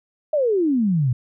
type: exponential sweep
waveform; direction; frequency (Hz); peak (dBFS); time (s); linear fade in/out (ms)
sine; down; 634 to 116.54; -16; 0.33-1.13; 5
effects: none